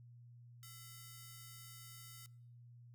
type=ring-modulated tone; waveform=5% pulse; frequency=1683 Hz; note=G#6; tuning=23 cents sharp; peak=-40 dBFS; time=0.63-2.26 s; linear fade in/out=0 ms; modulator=348 Hz; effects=noise-tail reverb RT60 0.8 s tail -24 dB re dry + added 120 Hz sine -56 dBFS peak until 2.94 s